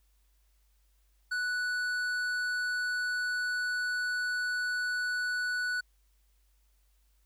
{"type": "tone with tanh clipping", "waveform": "sine", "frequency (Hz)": 1480, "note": "F#6", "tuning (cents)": 0, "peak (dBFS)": -31, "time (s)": [1.31, 5.81], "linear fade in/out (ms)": 10, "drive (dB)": 11, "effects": ["added 50 Hz sine -65 dBFS peak until 7.25 s", "white hiss -75 dBFS RMS until 7.25 s"]}